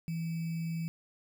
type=tone with sample-and-hold; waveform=sine; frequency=164.81 Hz; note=E3; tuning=in tune; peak=-32 dBFS; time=0.08-0.88 s; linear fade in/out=0 ms; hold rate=2450 Hz; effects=none